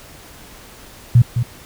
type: tone with echo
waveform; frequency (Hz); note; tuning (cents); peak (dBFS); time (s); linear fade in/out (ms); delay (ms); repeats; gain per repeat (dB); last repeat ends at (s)
sine; 120; B2; -49; -5; 1.15-1.22; 5; 210; 1; -9; 1.43
effects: pink hiss -41 dBFS RMS until 1.65 s